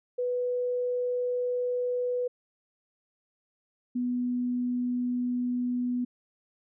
sine tone pair in turn, 493.9 / 246.5 Hz, B4 / B3, 0 / -3 cents, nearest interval octave, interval 1203 cents, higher first, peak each -26 dBFS, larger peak neither, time 0.18-2.28 / 3.95-6.05 s, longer neither, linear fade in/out 10 ms, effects none

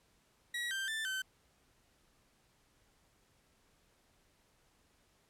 30% pulse tone with pitch steps, 1917 / 1571 / 1770 / 1535 Hz, A#6 / G6 / A6 / G6, +48 / +3 / +10 / -37 cents, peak -33 dBFS, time 0.54-1.22 s, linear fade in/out 5 ms, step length 170 ms, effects pink hiss -71 dBFS RMS until 5.29 s + low-pass 12000 Hz 12 dB/octave

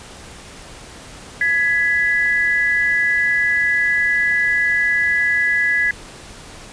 sine tone pair together, 1675 / 1985 Hz, G#6 / B6, +14 / +8 cents, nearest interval minor third, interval 294 cents, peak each -17 / -17 dBFS, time 1.41-5.91 s, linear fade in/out 2 ms, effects pink hiss -38 dBFS RMS until 6.72 s + resampled to 22050 Hz

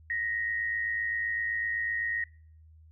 sine tone pair together, 1867.7 / 1975.5 Hz, A#6 / B6, +3 / 0 cents, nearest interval minor second, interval 97 cents, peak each -29 / -37 dBFS, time 0.1-2.24 s, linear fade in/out 2 ms, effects noise-tail reverb RT60 0.5 s tail -23 dB re dry + added 79 Hz sine -52 dBFS peak until 2.91 s

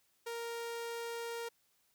sawtooth tone, 466.2 Hz, A#4, in tune, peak -35 dBFS, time 0.26-1.49 s, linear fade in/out 10 ms, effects white hiss -74 dBFS RMS until 1.94 s

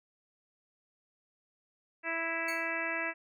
harmonic tone, 330 Hz, E4, 2 cents sharp, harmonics 1 / 2 / 3 / 4 / 5 / 6 / 7 / 8, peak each -43 / -40 / -43 / -43 / -38 / -37 / -40 / -40 dBFS, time 2.03-3.14 s, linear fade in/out 50 ms
sawtooth tone with exponential decay, 2217 Hz, C#7, in tune, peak -33 dBFS, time 2.48-2.73 s, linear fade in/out 5 ms, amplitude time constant 53 ms
effects none

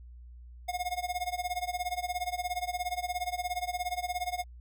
square tone with tremolo, 719 Hz, F#5, 50 cents flat, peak -29 dBFS, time 0.68-4.44 s, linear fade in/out 10 ms, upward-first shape sine, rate 17 Hz, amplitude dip 90%, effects added 60 Hz sine -46 dBFS peak until 4.6 s

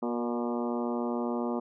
harmonic tone with a mistuned harmonic, 120 Hz, B2, 49 cents flat, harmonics 2 / 3 / 4 / 5 / 6 / 7 / 8 / 9 / 10, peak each -31 / -35 / -37 / -39 / -41 / -42 / -43 / -44 / -45 dBFS, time 0.02-1.6 s, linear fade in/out 10 ms, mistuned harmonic 4, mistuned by -26 cents, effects none

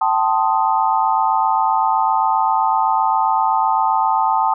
sine chord, A half-diminished seventh, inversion third, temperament equal with one note detuned, 772.3 / 880 / 1046.5 / 1244.5 Hz, G5 / A5 / C6 / Eb6, -26 / 0 / 0 / 0 cents, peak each -20 / -16 / -22 / -22 dBFS, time 0.01-4.54 s, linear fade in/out 5 ms, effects none

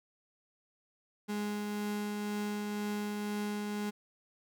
35% pulse tone with tremolo, 207.7 Hz, G#3, in tune, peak -31 dBFS, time 1.28-3.91 s, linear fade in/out 20 ms, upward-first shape triangle, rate 2 Hz, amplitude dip 25%, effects none

